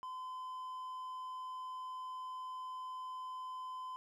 triangle tone, 1022 Hz, C6, 41 cents flat, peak -40 dBFS, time 0.03-3.96 s, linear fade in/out 0 ms, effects none

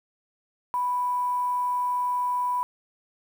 sine tone with quantisation, 987.8 Hz, B5, in tune, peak -23 dBFS, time 0.74-2.63 s, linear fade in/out 0 ms, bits 8, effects none

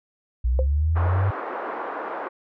sine linear sweep, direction up, 58.27 to 100 Hz, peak -18 dBFS, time 0.44-1.31 s, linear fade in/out 10 ms
sine tone with exponential decay, 520 Hz, C5, 11 cents flat, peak -18 dBFS, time 0.59-0.67 s, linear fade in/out 1 ms, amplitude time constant 17 ms
white band-pass noise, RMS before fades -31 dBFS, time 0.95-2.29 s, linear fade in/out 20 ms, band 330 to 1300 Hz, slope 24 dB/octave
effects none

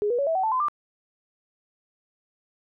sine tone with pitch steps, 415.3 / 482.6 / 560.8 / 651.7 / 757.3 / 880 / 1022.6 / 1188.3 Hz, G#4 / B4 / C#5 / E5 / F#5 / A5 / C6 / D6, 0 / -40 / +20 / -20 / +40 / 0 / -40 / +20 cents, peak -21 dBFS, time 0.02-0.684 s, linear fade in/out 0 ms, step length 83 ms, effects none

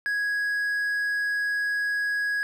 triangle tone, 1661.2 Hz, G#6, in tune, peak -22 dBFS, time 0.06-2.43 s, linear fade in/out 0 ms, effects none

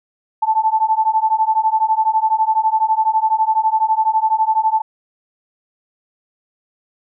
sine beating tone pair, 872 / 884 Hz, A5 / A5, -16 / +8 cents, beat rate 12 Hz, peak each -16 dBFS, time 0.42-4.82 s, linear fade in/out 10 ms, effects none

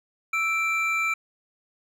triangle tone pair together, 1318.3 / 2349 Hz, E6 / D7, 0 / 0 cents, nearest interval minor seventh, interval 1000 cents, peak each -26 / -22 dBFS, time 0.33-1.14 s, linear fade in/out 5 ms, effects none

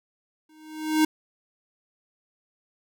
square tone with exponential growth, 311.1 Hz, D#4, in tune, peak -16 dBFS, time 0.49-1.05 s, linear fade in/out 5 ms, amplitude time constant 120 ms, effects none

